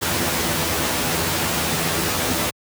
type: noise with comb filter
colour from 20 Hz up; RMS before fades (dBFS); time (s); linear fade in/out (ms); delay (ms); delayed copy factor
pink; -21; 0.01-2.51; 20; 12; +0.75
effects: high-pass 100 Hz 12 dB/octave